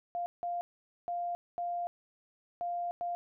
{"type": "tone bursts at uneven times", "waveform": "sine", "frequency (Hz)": 698.5, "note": "F5", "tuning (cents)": 0, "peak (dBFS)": -32, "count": 6, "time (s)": [[0.15, 0.26], [0.43, 0.61], [1.08, 1.35], [1.58, 1.87], [2.61, 2.91], [3.01, 3.15]], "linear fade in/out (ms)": 0, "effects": []}